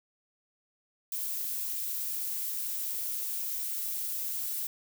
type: noise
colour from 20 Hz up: violet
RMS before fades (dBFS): -34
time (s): 1.12-4.67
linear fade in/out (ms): 2
effects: none